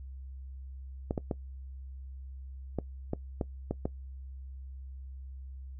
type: clicks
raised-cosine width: 2 ms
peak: -17 dBFS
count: 8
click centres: 1.109 / 1.178 / 1.312 / 2.787 / 3.134 / 3.412 / 3.71 / 3.855 s
effects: noise-tail reverb RT60 0.1 s tail -20 dB re dry + added 66 Hz sine -41 dBFS peak until 5.79 s